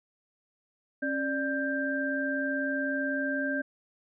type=tone cluster; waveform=sine; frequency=272.9 / 591 / 1579 Hz; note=C#4 / D5 / G6; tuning=-27 / +11 / +12 cents; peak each=-31 / -34 / -31 dBFS; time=1.02-3.62 s; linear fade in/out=10 ms; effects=none